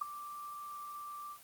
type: tone with ADSR envelope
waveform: sine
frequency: 1174.7 Hz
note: D6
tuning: in tune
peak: -27 dBFS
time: 0.01-1.39 s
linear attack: 9 ms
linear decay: 6 ms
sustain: -15 dB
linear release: 82 ms
effects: white hiss -57 dBFS RMS until 1.43 s + Opus 24 kbps